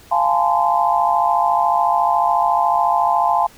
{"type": "tone cluster", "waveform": "sine", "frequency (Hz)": [694, 828, 882, 1030], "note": ["F5", "G#5", "A5", "C6"], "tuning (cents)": [-11, -5, 4, -28], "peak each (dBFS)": -19, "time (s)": [0.11, 3.47], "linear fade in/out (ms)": 10, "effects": ["pink hiss -46 dBFS RMS until 3.57 s"]}